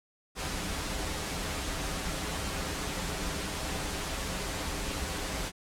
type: noise with comb filter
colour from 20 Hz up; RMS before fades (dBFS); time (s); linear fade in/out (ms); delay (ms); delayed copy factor
pink; -34; 0.35-5.52; 50; 8.5; -0.55
effects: low-pass 10000 Hz 12 dB/octave

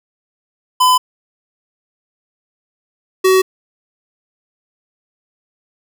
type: tone pair in turn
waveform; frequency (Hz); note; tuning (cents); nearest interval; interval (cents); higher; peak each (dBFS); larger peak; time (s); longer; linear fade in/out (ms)
square; 1009 / 376.5; B5 / F#4; +37 / +30; octave + perfect fourth; 1707; first; -9; neither; 0.8-0.98 / 3.24-3.42; neither; 10
effects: none

